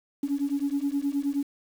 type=beating tone pair; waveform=sine; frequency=277.2 / 286.7 Hz; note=C#4 / D4; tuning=0 / -42 cents; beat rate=9.5 Hz; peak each=-27 / -27 dBFS; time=0.23-1.43 s; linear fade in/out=5 ms; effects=tanh soft clip ceiling -18 dBFS + 8-bit